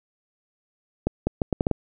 accelerating click train, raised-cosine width 2 ms, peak -8 dBFS, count 7, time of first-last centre 1.07-1.713 s, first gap 200 ms, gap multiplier 0.74, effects none

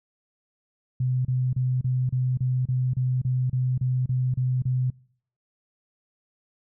sine tone bursts, 127.4 Hz, C3, 46 cents flat, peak -21 dBFS, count 14, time 1-4.903 s, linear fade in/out 5 ms, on 250 ms, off 31 ms, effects noise-tail reverb RT60 0.6 s tail -25 dB re dry

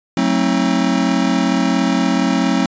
square chord, F# diminished seventh, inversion none, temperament just, 185 / 222 / 266.4 / 319.7 Hz, F#3 / A3 / C4 / Eb4, 0 / +16 / +31 / +47 cents, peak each -20 / -21 / -18 / -23 dBFS, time 0.17-2.66 s, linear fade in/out 2 ms, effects resampled to 16000 Hz

